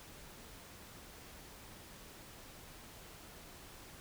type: silence
effects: pink hiss -54 dBFS RMS until 4 s